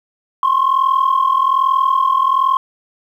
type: tone pair together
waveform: sine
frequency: 1046 / 1087.2 Hz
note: C6 / C#6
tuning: -1 / -34 cents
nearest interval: minor second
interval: 67 cents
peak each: -13 dBFS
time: 0.43-2.57 s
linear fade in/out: 2 ms
effects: tanh soft clip ceiling -7 dBFS + 8-bit